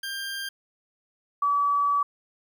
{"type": "tone pair in turn", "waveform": ["20% pulse", "sine"], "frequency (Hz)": [1593, 1145.4], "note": ["G6", "D6"], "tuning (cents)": [27, -44], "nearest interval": "tritone", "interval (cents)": 571, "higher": "first", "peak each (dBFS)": [-26, -20], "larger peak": "second", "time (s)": [[0.03, 0.49], [1.42, 2.03]], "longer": "second", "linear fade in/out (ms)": 5, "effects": ["10-bit"]}